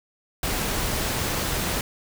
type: noise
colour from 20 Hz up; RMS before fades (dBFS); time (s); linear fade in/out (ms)
pink; -26; 0.43-1.81; 2
effects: none